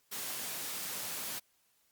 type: high-pass noise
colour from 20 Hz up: white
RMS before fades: -39 dBFS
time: 0.11-1.4 s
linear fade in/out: 20 ms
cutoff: 110 Hz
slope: 48 dB/octave
effects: white hiss -72 dBFS RMS until 1.91 s + Opus 48 kbps